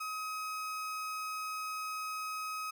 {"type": "tone", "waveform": "35% pulse", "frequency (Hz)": 1267, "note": "D#6", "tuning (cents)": 31, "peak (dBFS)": -35, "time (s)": [0, 2.71], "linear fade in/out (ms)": 10, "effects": []}